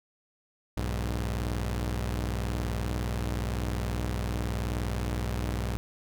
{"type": "tone pair together", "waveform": "sawtooth", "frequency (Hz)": [60.9, 102.42], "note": ["B1", "G#2"], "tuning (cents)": [-24, -24], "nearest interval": "major sixth", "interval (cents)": 900, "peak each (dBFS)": [-26, -30], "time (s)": [0.77, 5.77], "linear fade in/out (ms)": 0, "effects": []}